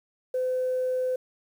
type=tone; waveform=sine; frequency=510 Hz; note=C5; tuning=44 cents flat; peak=-23 dBFS; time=0.34-1.16 s; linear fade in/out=5 ms; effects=tanh soft clip ceiling -20 dBFS + 9-bit